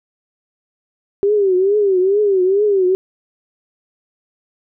sine tone with vibrato, 392 Hz, G4, in tune, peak -11 dBFS, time 1.23-2.95 s, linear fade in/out 0 ms, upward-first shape triangle, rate 2.3 Hz, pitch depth 150 cents each way, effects none

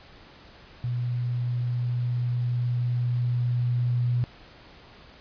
sine tone with level ramp, 121.8 Hz, B2, 24 cents flat, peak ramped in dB -25 to -21 dBFS, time 0.84-4.24 s, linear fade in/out 0 ms, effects pink hiss -50 dBFS RMS until 5.2 s + resampled to 11025 Hz

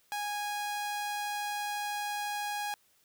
sawtooth tone, 826 Hz, G#5, 10 cents flat, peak -29 dBFS, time 0.12-2.74 s, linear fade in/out 0 ms, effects white hiss -68 dBFS RMS until 3.04 s

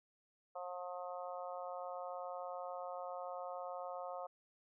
harmonic tone, 179.3 Hz, F3, 46 cents sharp, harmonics 3 / 4 / 5 / 6 / 7, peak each -46 / -46 / -52 / -52 / -52 dBFS, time 0.55-4.27 s, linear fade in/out 10 ms, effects none

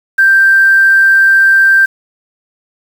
sine tone with quantisation, 1573 Hz, G6, 6 cents sharp, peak -4 dBFS, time 0.18-1.86 s, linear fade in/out 10 ms, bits 5, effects none

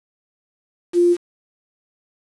sine tone with quantisation, 349.2 Hz, F4, in tune, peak -11 dBFS, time 0.93-1.17 s, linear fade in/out 50 ms, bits 6, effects resampled to 24000 Hz

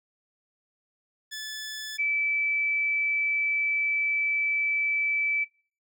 15% pulse / sine tone pair in turn, 1732 / 2312 Hz, A6 / D7, -28 / -28 cents, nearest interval perfect fourth, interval 500 cents, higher second, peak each -28 / -23 dBFS, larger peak second, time 1.31-1.98 / 1.98-5.45 s, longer second, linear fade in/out 20 ms, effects noise-tail reverb RT60 0.4 s tail -22 dB re dry

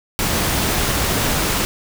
pink noise, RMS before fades -19 dBFS, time 0.19-1.65 s, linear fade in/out 0 ms, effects none

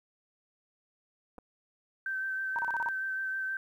clicks, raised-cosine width 1 ms, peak -34 dBFS, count 2, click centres 1.382 / 1.386 s
sine tone with vibrato, 1550 Hz, G6, 20 cents flat, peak -31 dBFS, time 2.06-3.57 s, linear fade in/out 2 ms, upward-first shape sine, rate 6.3 Hz, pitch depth 17 cents each way
sine tone bursts, 940 Hz, A#5, 14 cents sharp, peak -30 dBFS, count 6, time 2.56-2.887 s, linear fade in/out 0 ms, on 27 ms, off 33 ms
effects 11-bit

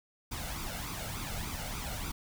pink noise with flanger, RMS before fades -38 dBFS, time 0.31-2.12 s, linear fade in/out 10 ms, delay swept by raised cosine 0.82 to 1.43 ms, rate 3.4 Hz, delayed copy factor +0.65, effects none

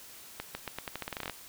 accelerating click train, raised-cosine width 0.3 ms, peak -19 dBFS, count 15, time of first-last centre 0.4-1.297 s, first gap 150 ms, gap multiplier 0.85, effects white hiss -50 dBFS RMS until 1.48 s

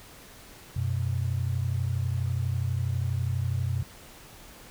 sine tone pair together, 92.5 / 124.73 Hz, F#2 / B2, 0 / +18 cents, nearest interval perfect fourth, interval 518 cents, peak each -28 dBFS, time 0.76-3.83 s, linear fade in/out 5 ms, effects pink hiss -49 dBFS RMS until 4.7 s

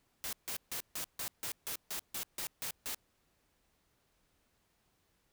white noise bursts, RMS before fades -39 dBFS, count 12, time 0.24-2.946 s, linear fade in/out 0 ms, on 88 ms, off 150 ms, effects pink hiss -75 dBFS RMS until 5.32 s

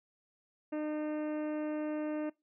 harmonic tone with a mistuned harmonic, 303.8 Hz, D#4, 41 cents flat, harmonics 1 / 2 / 3 / 4 / 5 / 6 / 7 / 8 / 9, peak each -34 / -39 / -50 / -53 / -54 / -56 / -59 / -62 / -59 dBFS, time 0.72-2.3 s, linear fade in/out 10 ms, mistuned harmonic 5, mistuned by +23 cents, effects noise-tail reverb RT60 0.2 s tail -22 dB re dry

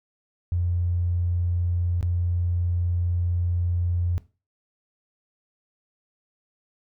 triangle tone with dropouts, 87.6 Hz, F2, 6 cents sharp, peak -17 dBFS, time 0.52-4.18 s, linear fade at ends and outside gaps 0 ms, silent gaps 2.01-2.028 s, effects noise-tail reverb RT60 0.3 s tail -19 dB re dry + tanh soft clip ceiling -19 dBFS

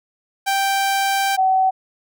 sawtooth / sine tone pair in turn, 784 / 757.7 Hz, G5 / F#5, 0 / +41 cents, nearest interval minor second, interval 59 cents, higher first, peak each -13 dBFS, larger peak neither, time 0.46-1.37 / 1.37-1.71 s, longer first, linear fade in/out 20 ms, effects none

